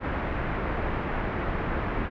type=low-pass noise; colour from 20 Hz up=pink; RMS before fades=-29 dBFS; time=0-2.1 s; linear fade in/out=50 ms; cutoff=2100 Hz; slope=24 dB/octave; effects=none